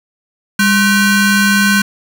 40% pulse ring-modulated tone, 861 Hz, A5, 38 cents flat, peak -5 dBFS, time 0.59-1.82 s, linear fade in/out 5 ms, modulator 660 Hz, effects none

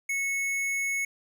sine tone with hard clipping, 2200 Hz, C#7, 14 cents flat, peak -28 dBFS, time 0.09-1.05 s, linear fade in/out 5 ms, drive 13 dB, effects none

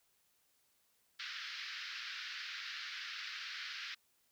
pink band-pass noise, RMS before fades -45 dBFS, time 1.19-3.95 s, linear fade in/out 10 ms, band 1400 to 5200 Hz, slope 48 dB/octave, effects white hiss -75 dBFS RMS until 4.31 s

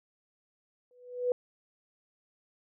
sine tone with exponential growth, 493.9 Hz, B4, in tune, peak -22 dBFS, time 0.91-1.32 s, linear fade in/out 1 ms, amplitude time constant 88 ms, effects none

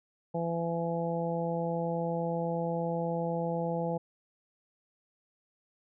harmonic tone, 168.2 Hz, E3, 35 cents sharp, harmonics 1 / 2 / 3 / 4 / 5, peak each -33 / -40 / -33 / -38 / -38 dBFS, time 0.34-3.98 s, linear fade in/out 10 ms, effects none

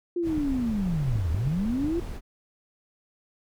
sine linear two-way sweep, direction down then up, 355 to 73.42 to 355 Hz, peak -24 dBFS, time 0.16-2 s, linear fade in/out 5 ms, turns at 1.31 s
brown noise, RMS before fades -34 dBFS, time 0.22-2.21 s, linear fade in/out 50 ms
clicks, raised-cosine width 5 ms, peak -21 dBFS, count 5, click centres 0.38 / 1.157 / 1.346 / 1.477 / 1.845 s
effects none

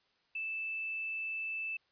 sine tone, 2637 Hz, E7, in tune, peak -35 dBFS, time 0.35-1.77 s, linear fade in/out 5 ms, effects white hiss -73 dBFS RMS until 1.91 s + resampled to 11025 Hz

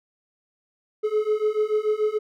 triangle beating tone pair, 423.5 / 430.4 Hz, G#4 / A4, +34 / -38 cents, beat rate 6.9 Hz, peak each -22 / -21 dBFS, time 1.03-2.19 s, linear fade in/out 20 ms, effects none

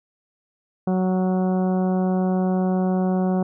harmonic tone with a mistuned harmonic, 185.5 Hz, F#3, 5 cents sharp, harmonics 1 / 2 / 3 / 4 / 5 / 6 / 7 / 8, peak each -19 / -27 / -30 / -30 / -40 / -41 / -46 / -46 dBFS, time 0.87-3.43 s, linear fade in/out 5 ms, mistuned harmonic 8, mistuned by -26 cents, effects none

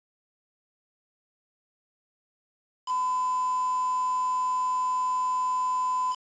sine tone with quantisation, 1011 Hz, B5, 40 cents sharp, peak -24 dBFS, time 2.86-6.16 s, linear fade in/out 50 ms, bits 6, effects resampled to 16000 Hz

